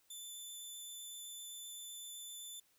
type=tone with vibrato; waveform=15% pulse; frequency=3520 Hz; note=A7; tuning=in tune; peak=-40 dBFS; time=0.1-2.6 s; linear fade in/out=5 ms; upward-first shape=triangle; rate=7.8 Hz; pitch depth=9 cents each way; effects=white hiss -73 dBFS RMS until 2.78 s